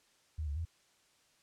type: tone with pitch steps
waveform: sine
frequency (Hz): 77.6 / 71.8 / 82.9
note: D#2 / D2 / E2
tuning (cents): -4 / -39 / +10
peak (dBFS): -34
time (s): 0.38-0.653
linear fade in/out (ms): 10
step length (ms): 91
effects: white hiss -69 dBFS RMS until 1.42 s + low-pass 8000 Hz 12 dB/octave